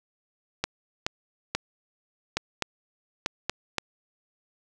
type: clicks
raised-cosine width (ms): 0.2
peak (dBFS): -8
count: 8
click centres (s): 0.64 / 1.065 / 1.55 / 2.37 / 2.623 / 3.261 / 3.496 / 3.783
effects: none